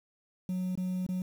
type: tone with dropouts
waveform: sine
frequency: 183.7 Hz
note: F#3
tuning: 12 cents flat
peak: -27 dBFS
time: 0.49-1.22 s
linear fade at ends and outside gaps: 2 ms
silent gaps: 0.754-0.775 / 1.065-1.089 s
effects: tanh soft clip ceiling -29 dBFS + 9-bit

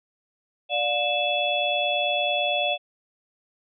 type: tone cluster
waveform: sine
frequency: 587 / 716 / 2628 / 3405 Hz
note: D5 / F5 / E7 / G#7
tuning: -1 / +43 / -6 / +42 cents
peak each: -27 dBFS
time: 0.69-2.78 s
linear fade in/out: 50 ms
effects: none

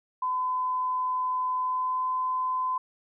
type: tone with pitch glide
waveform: sine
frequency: 1014 to 1021.1 Hz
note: B5 to C6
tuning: +45 to -43 cents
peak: -25 dBFS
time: 0.22-2.78 s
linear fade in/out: 5 ms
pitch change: +12 cents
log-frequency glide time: 1.58-2.07 s
effects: none

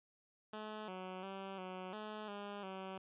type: tone with pitch steps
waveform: 10% pulse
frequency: 214.5 / 185.5 / 193.7 / 185 / 213.5 / 203.3 / 190.1 Hz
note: A3 / F#3 / G3 / F#3 / G#3 / G#3 / F#3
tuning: -44 / +5 / -20 / 0 / +48 / -37 / +47 cents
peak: -36 dBFS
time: 0.53-2.98 s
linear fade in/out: 5 ms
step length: 350 ms
effects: resampled to 8000 Hz

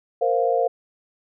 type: chord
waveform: sine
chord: Bb suspended second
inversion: none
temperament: equal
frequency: 466.2 / 523.3 / 698.5 Hz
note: Bb4 / C5 / F5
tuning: 0 / 0 / 0 cents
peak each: -22 dBFS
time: 0.21-0.68 s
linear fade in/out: 10 ms
effects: none

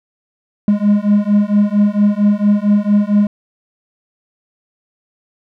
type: beating tone pair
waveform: triangle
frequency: 203.9 / 208.3 Hz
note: G#3 / G#3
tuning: -32 / +5 cents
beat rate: 4.4 Hz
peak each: -11 dBFS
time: 0.68-3.27 s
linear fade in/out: 2 ms
effects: none

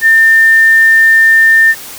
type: tone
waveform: sine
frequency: 1800 Hz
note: A6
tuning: 39 cents sharp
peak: -3 dBFS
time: 0.01-1.75 s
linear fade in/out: 50 ms
effects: white hiss -28 dBFS RMS until 1.98 s

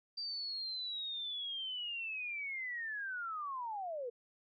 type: linear sweep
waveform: sine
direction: down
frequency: 4699 to 460 Hz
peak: -38 dBFS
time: 0.17-4.1 s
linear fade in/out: 10 ms
effects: none

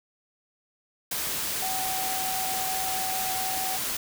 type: tone in noise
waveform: sine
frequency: 757 Hz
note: F#5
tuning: 39 cents sharp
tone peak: -31 dBFS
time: 1.62-3.77 s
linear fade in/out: 5 ms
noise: white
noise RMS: -30 dBFS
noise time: 1.11-3.97 s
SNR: -4 dB
effects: none

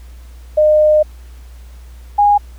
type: tone pair in turn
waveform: sine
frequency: 610 / 821.1 Hz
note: D#5 / G#5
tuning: -34 / -20 cents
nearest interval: perfect fourth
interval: 514 cents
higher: second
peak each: -7 dBFS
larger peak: neither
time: 0.57-1.03 / 2.18-2.38 s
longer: first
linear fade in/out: 10 ms
effects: added 60 Hz sine -33 dBFS peak until 2.58 s + pink hiss -49 dBFS RMS until 2.58 s

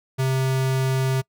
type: tone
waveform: square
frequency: 132 Hz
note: C3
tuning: 16 cents sharp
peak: -20 dBFS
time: 0.18-1.22 s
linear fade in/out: 20 ms
effects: noise-tail reverb RT60 0.1 s tail -24 dB re dry

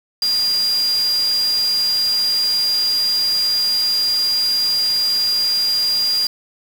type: tone in noise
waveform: sine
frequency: 4800 Hz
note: D8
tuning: 37 cents sharp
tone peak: -15 dBFS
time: 0.22-6.27 s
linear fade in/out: 2 ms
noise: white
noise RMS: -30 dBFS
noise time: 0.22-6.27 s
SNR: +12 dB
effects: none

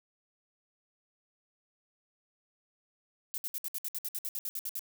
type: noise bursts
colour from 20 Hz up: violet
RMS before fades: -36 dBFS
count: 15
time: 3.34-4.793 s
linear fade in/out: 0 ms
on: 39 ms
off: 62 ms
effects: none

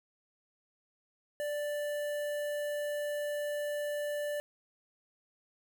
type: tone with notch filter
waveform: square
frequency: 587.3 Hz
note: D5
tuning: in tune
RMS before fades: -35 dBFS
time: 1.4-4.4 s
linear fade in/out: 0 ms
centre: 4800 Hz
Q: 0.82
effects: 12-bit

